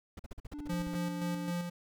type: noise bursts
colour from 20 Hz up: brown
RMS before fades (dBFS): -42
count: 12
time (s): 0.17-0.953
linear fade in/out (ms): 5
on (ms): 24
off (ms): 45
type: tone with pitch glide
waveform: triangle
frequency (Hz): 294.5 to 290.9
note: D4 to D4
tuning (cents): +5 to -16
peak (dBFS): -38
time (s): 0.53-1.51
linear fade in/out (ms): 10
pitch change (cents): -21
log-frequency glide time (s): 0.86-1.12
type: tone with tremolo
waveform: square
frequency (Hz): 174.61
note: F3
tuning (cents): 0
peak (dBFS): -33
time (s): 0.69-1.7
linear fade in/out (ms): 10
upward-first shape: square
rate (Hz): 3.8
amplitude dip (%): 40
effects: none